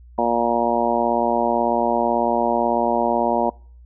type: harmonic tone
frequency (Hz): 118.1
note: A#2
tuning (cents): +23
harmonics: 2 / 3 / 4 / 5 / 6 / 7 / 8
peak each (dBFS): -25 / -26 / -27 / -23 / -23 / -26 / -23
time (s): 0.18-3.5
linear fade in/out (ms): 5
effects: noise-tail reverb RT60 0.5 s tail -26 dB re dry + added 60 Hz sine -42 dBFS peak until 3.85 s